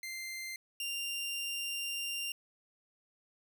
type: tone pair in turn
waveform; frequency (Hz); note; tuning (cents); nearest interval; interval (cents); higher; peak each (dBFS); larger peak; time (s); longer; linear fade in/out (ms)
sawtooth; 2087 / 2786; C7 / F7; -5 / -5; perfect fourth; 500; second; -36 / -32; second; 0.03-0.56 / 0.8-2.32; second; 2
effects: none